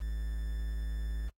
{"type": "tone with quantisation", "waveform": "triangle", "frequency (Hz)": 53.9, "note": "A1", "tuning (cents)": -35, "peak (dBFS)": -30, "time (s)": [0, 1.3], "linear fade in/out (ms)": 20, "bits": 9, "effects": ["noise-tail reverb RT60 0.1 s tail -20 dB re dry", "AAC 48 kbps"]}